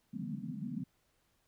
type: band-pass noise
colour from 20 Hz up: pink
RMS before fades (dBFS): -40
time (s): 0.13-0.84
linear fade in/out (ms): 10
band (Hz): 140 to 260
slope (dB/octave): 96
effects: pink hiss -75 dBFS RMS until 1.47 s